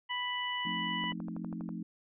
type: harmonic tone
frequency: 987.8 Hz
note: B5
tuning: in tune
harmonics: 1 / 2 / 3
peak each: -37 / -37 / -37 dBFS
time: 0.09-1.13 s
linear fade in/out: 20 ms
type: chord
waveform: sine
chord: F dominant seventh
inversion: none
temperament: equal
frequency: 174.61 / 220 / 261.6 / 311.1 Hz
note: F3 / A3 / C4 / Eb4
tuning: 0 / 0 / 0 / 0 cents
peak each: -40 / -41 / -46 / -45 dBFS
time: 0.65-1.83 s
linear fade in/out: 5 ms
type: click train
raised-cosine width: 1 ms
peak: -32 dBFS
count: 9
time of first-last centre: 1.04-1.69 s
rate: 12.3 Hz
effects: none